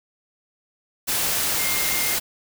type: tone in noise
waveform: sine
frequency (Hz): 2116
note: C7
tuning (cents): +19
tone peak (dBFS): -29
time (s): 1.58-2.16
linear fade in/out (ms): 20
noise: white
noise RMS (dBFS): -23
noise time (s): 1.07-2.2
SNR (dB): -9
effects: none